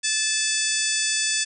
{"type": "harmonic tone with a mistuned harmonic", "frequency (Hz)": 871, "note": "A5", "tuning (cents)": -18, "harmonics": [2, 3, 4, 5, 6, 7, 8, 9, 10], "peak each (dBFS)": [-30, -30, -30, -30, -30, -30, -30, -30, -30], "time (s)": [0.03, 1.45], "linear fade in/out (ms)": 20, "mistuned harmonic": 5, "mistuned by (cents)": 91, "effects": []}